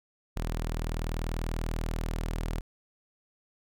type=tone; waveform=sawtooth; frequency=40.25 Hz; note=E1; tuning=41 cents flat; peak=-26 dBFS; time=0.36-2.61 s; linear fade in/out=10 ms; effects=none